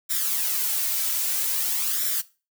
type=noise with flanger; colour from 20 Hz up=blue; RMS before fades=-25 dBFS; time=0.09-2.22 s; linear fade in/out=20 ms; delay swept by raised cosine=0.54 to 3.04 ms; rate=0.51 Hz; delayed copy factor=+0.6; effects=noise-tail reverb RT60 0.3 s tail -18 dB re dry